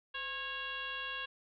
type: tone with frequency modulation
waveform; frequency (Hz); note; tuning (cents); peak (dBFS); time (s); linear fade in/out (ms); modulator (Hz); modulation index
sine; 2208; C#7; -7; -37; 0.14-1.26; 10; 565; 2.2
effects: none